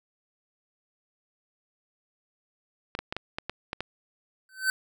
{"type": "clicks", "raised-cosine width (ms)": 0.3, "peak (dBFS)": -15, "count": 8, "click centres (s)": [2.951, 2.99, 3.125, 3.166, 3.385, 3.496, 3.731, 3.806]}
{"type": "tone with exponential growth", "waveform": "square", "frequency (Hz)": 1532, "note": "G6", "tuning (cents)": -40, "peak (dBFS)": -20, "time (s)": [4.49, 4.7], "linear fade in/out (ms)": 1, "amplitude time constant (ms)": 44}
{"effects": []}